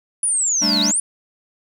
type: linear two-way sweep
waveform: sine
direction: down then up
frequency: 9880 to 3701 to 9880 Hz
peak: -16 dBFS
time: 0.23-1 s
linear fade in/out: 2 ms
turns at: 0.81 s
type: chord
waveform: square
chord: G suspended second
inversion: none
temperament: just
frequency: 196 / 220.5 / 294 Hz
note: G3 / A3 / D4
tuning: 0 / +4 / +2 cents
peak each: -25 dBFS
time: 0.61-0.92 s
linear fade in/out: 20 ms
effects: none